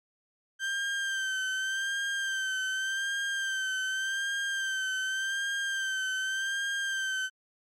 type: tone with vibrato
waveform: 35% pulse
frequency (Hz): 1568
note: G6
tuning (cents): 0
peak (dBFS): -27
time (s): 0.59-7.3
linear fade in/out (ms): 50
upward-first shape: sine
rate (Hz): 0.86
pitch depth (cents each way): 42
effects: low-pass 8000 Hz 12 dB/octave + MP3 96 kbps